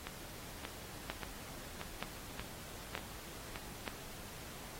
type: two click trains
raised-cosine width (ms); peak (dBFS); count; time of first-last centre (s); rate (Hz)
0.3; -21 / -24; 4 / 7; 1.1-3.878 / 0.07-3.558; 1.08 / 1.72
effects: pink hiss -50 dBFS RMS until 4.79 s + AAC 48 kbps